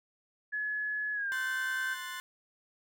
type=tone with pitch glide; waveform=sine; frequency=1700 to 1549.9 Hz; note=G#6 to G6; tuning=+40 to -20 cents; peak=-31 dBFS; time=0.52-1.95 s; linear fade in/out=20 ms; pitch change=-160 cents; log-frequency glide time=1.13-1.36 s
type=chord; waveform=30% pulse; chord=F# diminished; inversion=second; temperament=equal; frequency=1046.5 / 1480 / 1760 Hz; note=C6 / F#6 / A6; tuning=0 / 0 / 0 cents; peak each=-40 dBFS; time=1.32-2.2 s; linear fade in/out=0 ms
effects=none